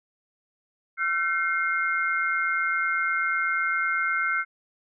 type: tone cluster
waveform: sine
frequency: 1361 / 1529 / 2130 Hz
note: F6 / G6 / C7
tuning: -45 / -44 / +30 cents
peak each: -27 dBFS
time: 0.97-4.45 s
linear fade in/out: 50 ms
effects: none

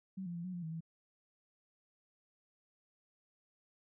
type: tone with pitch steps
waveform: sine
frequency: 190.1 / 173.1 / 170.5 / 183.7 / 175.1 / 160.3 / 163.6 Hz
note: F#3 / F3 / F3 / F#3 / F3 / E3 / E3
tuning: +47 / -15 / -41 / -12 / +5 / -48 / -13 cents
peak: -39 dBFS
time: 0.17-0.807 s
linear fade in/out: 10 ms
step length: 91 ms
effects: none

